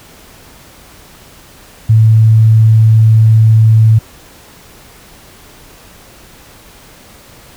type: tone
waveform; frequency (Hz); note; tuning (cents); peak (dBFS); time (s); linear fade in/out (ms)
sine; 110.7; A2; +11; -3; 1.89-3.99; 10
effects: pink hiss -39 dBFS RMS until 7.56 s